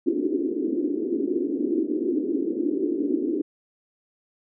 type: band-pass noise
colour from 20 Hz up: pink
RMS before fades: -25 dBFS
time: 0.06-3.42 s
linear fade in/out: 10 ms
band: 280 to 370 Hz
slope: 48 dB/octave
effects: none